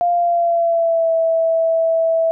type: tone with pitch glide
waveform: sine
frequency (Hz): 698.5 to 655.5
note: F5 to E5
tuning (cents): 0 to -10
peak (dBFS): -13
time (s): 0.01-2.31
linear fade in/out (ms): 0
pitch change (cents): -110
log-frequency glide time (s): 0.11-1.12
effects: none